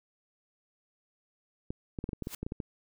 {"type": "clicks", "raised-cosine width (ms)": 3, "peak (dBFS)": -22, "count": 11, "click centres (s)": [1.705, 1.988, 2.041, 2.091, 2.132, 2.223, 2.271, 2.43, 2.465, 2.521, 2.602]}
{"type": "noise with exponential growth", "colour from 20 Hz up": "white", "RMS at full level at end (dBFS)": -36, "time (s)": [2.23, 2.35], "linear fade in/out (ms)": 5, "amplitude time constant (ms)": 24}
{"effects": []}